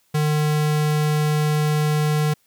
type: tone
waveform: square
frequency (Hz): 151.3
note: D#3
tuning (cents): -48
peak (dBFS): -18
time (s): 0.14-2.34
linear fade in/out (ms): 10
effects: white hiss -63 dBFS RMS until 2.46 s